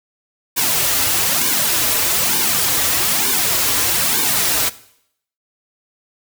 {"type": "noise with flanger", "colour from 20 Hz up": "white", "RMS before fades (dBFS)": -17, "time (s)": [0.56, 4.7], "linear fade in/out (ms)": 20, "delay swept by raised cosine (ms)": [1.5, 5.6], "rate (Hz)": 1.1, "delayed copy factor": -0.95, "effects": ["noise-tail reverb RT60 0.7 s tail -18 dB re dry"]}